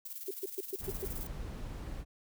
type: noise with tremolo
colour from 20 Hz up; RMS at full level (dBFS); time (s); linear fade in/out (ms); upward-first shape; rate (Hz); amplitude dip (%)
violet; -42; 0.05-1.27; 5; square; 19; 55
type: tone bursts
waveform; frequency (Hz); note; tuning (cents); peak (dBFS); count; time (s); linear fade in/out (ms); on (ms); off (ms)
sine; 387; G4; -22; -33; 6; 0.28-1.054; 5; 29; 120
type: noise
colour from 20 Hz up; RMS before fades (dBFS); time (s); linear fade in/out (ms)
brown; -41; 0.79-2.05; 50
effects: none